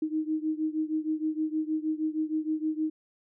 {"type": "beating tone pair", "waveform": "sine", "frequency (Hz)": [309.9, 316.3], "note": ["D#4", "D#4"], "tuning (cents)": [-7, 29], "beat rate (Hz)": 6.4, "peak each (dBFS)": [-29, -31], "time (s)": [0.02, 2.9], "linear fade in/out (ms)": 5, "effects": []}